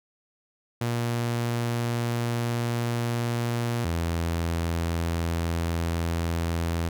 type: tone pair in turn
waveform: sawtooth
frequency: 118.5 / 83.79 Hz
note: A#2 / E2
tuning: +29 / +29 cents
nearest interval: tritone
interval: 600 cents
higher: first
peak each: -21 dBFS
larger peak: neither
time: 0.81-3.85 / 3.85-6.89 s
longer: neither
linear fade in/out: 5 ms
effects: none